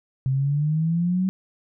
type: exponential sweep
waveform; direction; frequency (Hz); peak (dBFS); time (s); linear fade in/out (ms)
sine; up; 130.2 to 190.6; -19; 0.26-1.29; 0
effects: none